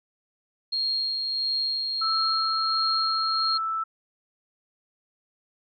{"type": "tone with tremolo", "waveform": "sine", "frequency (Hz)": 4247, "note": "C8", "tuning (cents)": 25, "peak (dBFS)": -23, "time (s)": [0.72, 3.58], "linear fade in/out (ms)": 10, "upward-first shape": "sine", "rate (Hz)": 1.5, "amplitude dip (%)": 30}
{"type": "tone", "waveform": "sine", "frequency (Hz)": 1318.5, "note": "E6", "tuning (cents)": 0, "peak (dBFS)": -25, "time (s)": [2.01, 3.84], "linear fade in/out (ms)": 10}
{"effects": []}